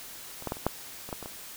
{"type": "clicks", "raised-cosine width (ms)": 1, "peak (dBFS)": [-29, -17, -16, -29, -10, -26, -19, -25, -25], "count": 9, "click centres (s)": [0.424, 0.473, 0.521, 0.569, 0.666, 1.09, 1.128, 1.227, 1.259], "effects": ["white hiss -44 dBFS RMS until 1.56 s"]}